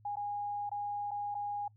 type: tone with dropouts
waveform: sine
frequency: 820 Hz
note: G#5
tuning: 22 cents flat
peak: -34 dBFS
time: 0.05-1.68 s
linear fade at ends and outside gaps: 5 ms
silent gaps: 0.157-0.168 / 0.694-0.715 / 1.109-1.114 / 1.345-1.35 s
effects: noise-tail reverb RT60 0.1 s tail -26 dB re dry + added 106 Hz sine -59 dBFS peak until 1.76 s